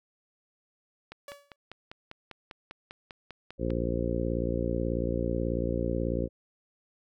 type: click train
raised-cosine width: 0.3 ms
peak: -26 dBFS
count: 14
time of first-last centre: 1.12-3.704 s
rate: 5.03 Hz
type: tone with exponential decay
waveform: sawtooth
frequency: 570 Hz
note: C#5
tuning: 48 cents sharp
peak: -35 dBFS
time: 1.28-1.56 s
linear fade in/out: 2 ms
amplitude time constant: 59 ms
type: harmonic tone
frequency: 58.27 Hz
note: A#1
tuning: in tune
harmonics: 1 / 2 / 3 / 4 / 5 / 6 / 7 / 8 / 9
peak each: -33 / -35 / -36 / -36 / -36 / -36 / -39 / -38 / -35 dBFS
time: 3.58-6.29 s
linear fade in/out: 50 ms
effects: none